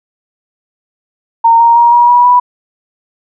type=tone with pitch steps; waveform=sine; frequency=920 / 932.3 / 944.8 / 957.4 / 970.2 / 983.2 Hz; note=A#5 / A#5 / A#5 / A#5 / B5 / B5; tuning=-23 / 0 / +23 / +46 / -31 / -8 cents; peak=-3 dBFS; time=1.44-2.4 s; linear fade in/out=10 ms; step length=160 ms; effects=none